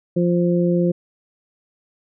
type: harmonic tone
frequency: 174.61 Hz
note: F3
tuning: in tune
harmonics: 1 / 2 / 3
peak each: -17 / -20 / -23 dBFS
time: 0.16-0.92 s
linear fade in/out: 10 ms
effects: none